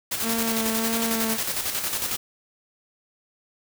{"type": "noise with tremolo", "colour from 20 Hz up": "white", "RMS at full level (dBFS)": -26, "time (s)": [0.11, 2.17], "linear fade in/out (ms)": 10, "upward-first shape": "square", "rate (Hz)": 11, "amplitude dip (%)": 45}
{"type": "tone with vibrato", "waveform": "sawtooth", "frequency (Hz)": 225.6, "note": "A3", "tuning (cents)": 44, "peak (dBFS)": -21, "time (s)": [0.22, 1.38], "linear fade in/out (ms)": 50, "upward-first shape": "sine", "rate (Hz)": 1.6, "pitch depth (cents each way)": 20}
{"effects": []}